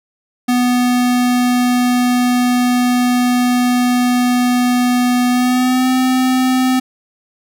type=tone with pitch glide; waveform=square; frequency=246.9 to 256.8 Hz; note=B3 to C4; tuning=0 to -32 cents; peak=-12 dBFS; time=0.48-6.8 s; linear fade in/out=10 ms; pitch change=+68 cents; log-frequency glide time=5.3-5.89 s; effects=none